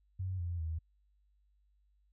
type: tone with pitch steps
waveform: sine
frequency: 93.3 / 86.55 / 80.29 Hz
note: F#2 / F2 / E2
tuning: +15 / -15 / -45 cents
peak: -34 dBFS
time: 0.19-0.79 s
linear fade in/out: 10 ms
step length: 200 ms
effects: added 50 Hz sine -68 dBFS peak until 2.12 s